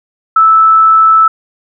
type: tone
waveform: sine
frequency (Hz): 1313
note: E6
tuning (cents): -7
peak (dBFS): -3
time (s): 0.36-1.28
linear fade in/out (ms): 5
effects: none